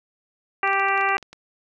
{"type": "harmonic tone", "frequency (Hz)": 392, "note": "G4", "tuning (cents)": 0, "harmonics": [1, 2, 3, 4, 5, 6, 7], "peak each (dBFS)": [-30, -24, -24, -27, -26, -28, -30], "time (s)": [0.63, 1.17], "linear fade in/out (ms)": 2}
{"type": "clicks", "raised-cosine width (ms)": 0.2, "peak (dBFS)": -24, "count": 10, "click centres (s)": [0.676, 0.732, 0.797, 0.886, 0.977, 1.011, 1.089, 1.181, 1.227, 1.33]}
{"effects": []}